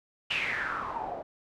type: noise with low-pass filter sweep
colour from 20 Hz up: white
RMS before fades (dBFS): -33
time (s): 0.3-1.23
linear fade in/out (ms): 10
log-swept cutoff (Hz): 2900 to 590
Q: 7.3
effects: none